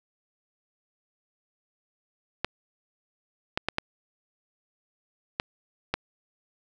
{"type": "clicks", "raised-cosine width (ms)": 0.3, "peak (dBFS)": -9, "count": 6, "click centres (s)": [2.446, 3.575, 3.686, 3.784, 5.399, 5.94], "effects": []}